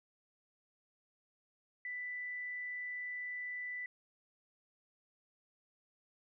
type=tone; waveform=sine; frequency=1984 Hz; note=B6; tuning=7 cents sharp; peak=-39 dBFS; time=1.85-3.86 s; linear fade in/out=2 ms; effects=none